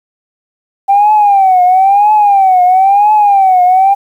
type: tone with vibrato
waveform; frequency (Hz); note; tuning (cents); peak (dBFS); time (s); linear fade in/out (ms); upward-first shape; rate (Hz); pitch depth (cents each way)
sine; 784; G5; 0; -3; 0.88-3.95; 20; triangle; 1; 160
effects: tanh soft clip ceiling 0 dBFS + 7-bit